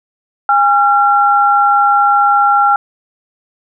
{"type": "tone pair together", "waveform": "sine", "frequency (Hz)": [814, 1369], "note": ["G#5", "F6"], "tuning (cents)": [-35, -35], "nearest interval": "major sixth", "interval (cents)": 900, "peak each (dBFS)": -10, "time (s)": [0.49, 2.76], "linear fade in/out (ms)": 2, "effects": []}